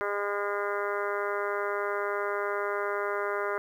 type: harmonic tone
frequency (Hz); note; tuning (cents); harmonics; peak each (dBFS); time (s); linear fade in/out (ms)
203.3; G#3; -37; 2 / 3 / 4 / 5 / 6 / 7 / 8 / 9 / 10; -32 / -35 / -42 / -37 / -36 / -36 / -41 / -44 / -43; 0.01-3.58; 0
effects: 10-bit